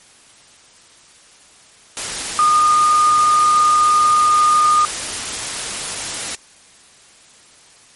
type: tone in noise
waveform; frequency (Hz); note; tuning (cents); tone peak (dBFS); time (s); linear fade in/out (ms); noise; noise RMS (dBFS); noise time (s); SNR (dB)
sine; 1221; D#6; -33; -10; 2.39-4.85; 0; white; -24; 1.97-6.35; +11
effects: white hiss -47 dBFS RMS until 7.95 s + MP3 48 kbps